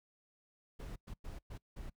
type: noise bursts at uneven times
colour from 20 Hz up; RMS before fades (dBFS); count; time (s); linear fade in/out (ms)
brown; -45; 5; 0.79-0.96 / 1.07-1.14 / 1.24-1.39 / 1.5-1.58 / 1.76-1.9; 10
effects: noise-tail reverb RT60 0.1 s tail -23 dB re dry